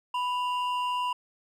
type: tone pair together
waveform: triangle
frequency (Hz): 990.7 / 2794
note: B5 / F7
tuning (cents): +5 / 0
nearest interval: octave + tritone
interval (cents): 1795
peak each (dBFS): -25 / -35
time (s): 0.14-1.13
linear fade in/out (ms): 5
effects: none